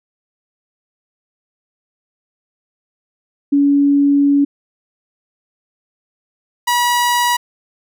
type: tone pair in turn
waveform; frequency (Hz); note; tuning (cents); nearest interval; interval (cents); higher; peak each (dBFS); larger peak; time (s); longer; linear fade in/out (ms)
sine / sawtooth; 283.3 / 967.3; C#4 / B5; +38 / -36; octave + major sixth; 2126; second; -9; neither; 3.52-4.45 / 6.67-7.37; first; 10
effects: none